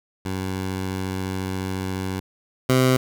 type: tone pair in turn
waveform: 15% pulse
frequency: 94.3 / 129.1 Hz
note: F#2 / C3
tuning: +33 / -23 cents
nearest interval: perfect fourth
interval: 544 cents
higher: second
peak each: -19 / -9 dBFS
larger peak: second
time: 0.25-2.2 / 2.69-2.97 s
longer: first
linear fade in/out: 5 ms
effects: none